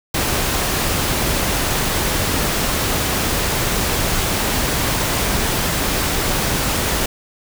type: noise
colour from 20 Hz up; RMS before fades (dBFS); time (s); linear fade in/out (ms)
pink; -19; 0.14-7.06; 5
effects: none